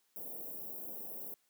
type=band-stop noise; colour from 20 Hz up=white; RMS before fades=-44 dBFS; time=0.16-1.34 s; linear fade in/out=0 ms; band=640 to 14000 Hz; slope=24 dB/octave; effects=white hiss -75 dBFS RMS until 1.49 s + high-pass 200 Hz 12 dB/octave